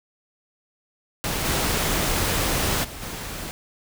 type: noise with level steps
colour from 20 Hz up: pink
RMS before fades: -26 / -23 / -37 / -33 dBFS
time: 1.24-3.51 s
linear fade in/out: 0 ms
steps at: 1.44 / 2.83 / 3.01 s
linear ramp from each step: 20 ms
effects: none